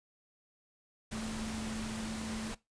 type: tone in noise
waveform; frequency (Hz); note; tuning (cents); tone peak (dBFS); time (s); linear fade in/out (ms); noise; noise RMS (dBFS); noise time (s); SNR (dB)
sine; 220; A3; 0; -38; 1.12-2.52; 10; pink; -42; 1.11-2.55; +1
effects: noise-tail reverb RT60 0.2 s tail -19 dB re dry + resampled to 22050 Hz